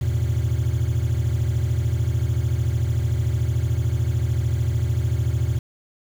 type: chord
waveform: triangle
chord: E suspended fourth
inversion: none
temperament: equal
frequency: 82.41 / 110 / 123.47 Hz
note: E2 / A2 / B2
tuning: 0 / 0 / 0 cents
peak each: -21 dBFS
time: 0.01-5.59 s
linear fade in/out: 10 ms
effects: tanh soft clip ceiling -10 dBFS + 7-bit